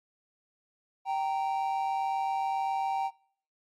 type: tone pair together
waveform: triangle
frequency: 779 / 926.4 Hz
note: G5 / A#5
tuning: -11 / -11 cents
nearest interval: minor third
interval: 300 cents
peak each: -27 / -32 dBFS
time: 1.05-3.11 s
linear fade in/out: 50 ms
effects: noise-tail reverb RT60 0.6 s tail -24 dB re dry + Opus 48 kbps